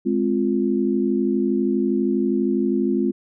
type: chord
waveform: sine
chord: F minor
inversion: first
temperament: just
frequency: 209.5 / 261.9 / 349.2 Hz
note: Ab3 / C4 / F4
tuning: +15 / +2 / 0 cents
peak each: -22 dBFS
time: 0.05-3.12 s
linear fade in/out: 20 ms
effects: none